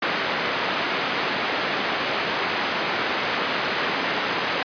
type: band-pass noise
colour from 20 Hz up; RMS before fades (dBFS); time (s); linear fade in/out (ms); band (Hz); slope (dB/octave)
white; -25; 0.02-4.63; 5; 200 to 2300; 12
effects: resampled to 11025 Hz